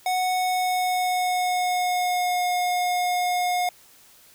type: tone with pitch glide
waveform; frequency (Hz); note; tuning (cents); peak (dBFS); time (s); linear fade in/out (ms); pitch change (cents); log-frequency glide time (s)
square; 737 to 718.9; F#5 to F5; -7 to +50; -22; 0.06-3.69; 2; -43; 0.33-2.45
effects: white hiss -53 dBFS RMS until 4.34 s